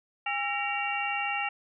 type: tone cluster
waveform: sine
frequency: 811 / 1344 / 1874 / 2294 / 2768 Hz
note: G#5 / E6 / A#6 / D7 / F7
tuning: -41 / +33 / +9 / -41 / -16 cents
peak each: -32 / -37 / -38 / -36 / -32 dBFS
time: 0.26-1.49 s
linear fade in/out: 5 ms
effects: none